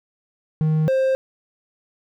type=tone pair in turn; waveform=triangle; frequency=156.1 / 528.2 Hz; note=D#3 / C5; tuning=+6 / +16 cents; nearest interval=octave + major sixth; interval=2110 cents; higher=second; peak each=-14 dBFS; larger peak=neither; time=0.61-0.88 / 0.88-1.15 s; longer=neither; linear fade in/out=0 ms; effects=none